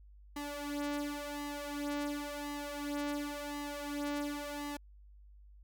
sawtooth tone with flanger, 290 Hz, D4, 22 cents flat, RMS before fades -39 dBFS, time 0.36-4.77 s, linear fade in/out 5 ms, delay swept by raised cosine 1 to 3.5 ms, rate 0.93 Hz, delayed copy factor +0.75, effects added 50 Hz sine -54 dBFS peak until 5.63 s

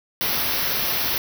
white band-stop noise, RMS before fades -23 dBFS, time 0.21-1.18 s, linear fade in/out 0 ms, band 5900 to 11000 Hz, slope 96 dB/octave, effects none

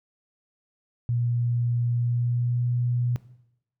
sine tone with pitch glide, 119.8 to 121.82 Hz, A#2 to B2, +48 to -23 cents, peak -22 dBFS, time 1.09-3.16 s, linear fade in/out 0 ms, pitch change +29 cents, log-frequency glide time 1.96-2.67 s, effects noise-tail reverb RT60 0.8 s tail -17 dB re dry

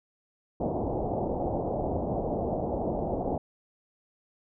white low-pass noise, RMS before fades -30 dBFS, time 0.6-3.38 s, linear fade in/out 5 ms, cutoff 780 Hz, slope 48 dB/octave, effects none

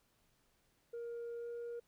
sine tone with pitch glide, 470 to 472.7 Hz, A#4 to A#4, +14 to +24 cents, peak -39 dBFS, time 0.93-1.8 s, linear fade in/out 10 ms, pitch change +10 cents, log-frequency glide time 1.38-1.48 s, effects tanh soft clip ceiling -40 dBFS + pink hiss -75 dBFS RMS until 1.87 s

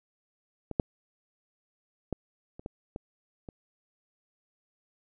clicks, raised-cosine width 2 ms, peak -22 / -10 / -17 / -30 / -23 / -23 / -28 dBFS, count 7, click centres 0.713 / 0.798 / 2.127 / 2.595 / 2.661 / 2.961 / 3.488 s, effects none

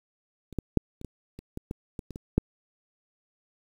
clicks, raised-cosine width 3 ms, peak -30 / -15 / -7 / -30 / -23 / -29 / -21 / -19 / -22 / -27 / -24 / -7 dBFS, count 12, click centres 0.527 / 0.587 / 0.773 / 1.014 / 1.047 / 1.39 / 1.574 / 1.711 / 1.992 / 2.107 / 2.159 / 2.38 s, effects 8-bit

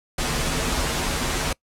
pink noise with comb filter, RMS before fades -24 dBFS, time 0.18-1.53 s, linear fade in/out 5 ms, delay 10 ms, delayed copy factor -0.9, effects noise-tail reverb RT60 0.1 s tail -24 dB re dry + low-pass 10000 Hz 12 dB/octave

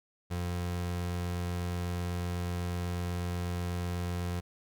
30% pulse tone, 88.1 Hz, F2, 16 cents sharp, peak -29 dBFS, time 0.3-4.41 s, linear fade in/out 20 ms, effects none

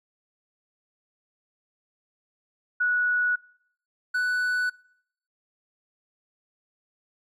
sine / triangle tone pair in turn, 1468 / 1485.9 Hz, F#6 / F#6, -14 / +7 cents, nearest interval unison, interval 21 cents, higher second, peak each -20 dBFS, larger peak neither, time 2.8-3.36 / 4.14-4.7 s, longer neither, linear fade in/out 10 ms, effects noise-tail reverb RT60 0.7 s tail -24 dB re dry + MP3 64 kbps

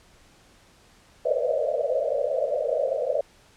white band-pass noise, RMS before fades -25 dBFS, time 1.25-3.21 s, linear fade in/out 5 ms, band 480 to 640 Hz, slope 96 dB/octave, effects pink hiss -56 dBFS RMS until 3.56 s + low-pass 9000 Hz 12 dB/octave

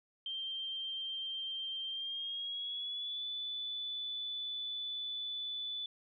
sine tone with pitch glide, 3156 to 3482 Hz, G7 to A7, +11 to -19 cents, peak -37 dBFS, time 0.26-5.86 s, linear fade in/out 2 ms, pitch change +170 cents, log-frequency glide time 1.88-3.25 s, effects none

